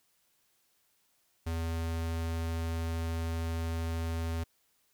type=tone; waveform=square; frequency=82.41 Hz; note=E2; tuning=in tune; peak=-32 dBFS; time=1.46-4.44 s; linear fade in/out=10 ms; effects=white hiss -72 dBFS RMS until 4.93 s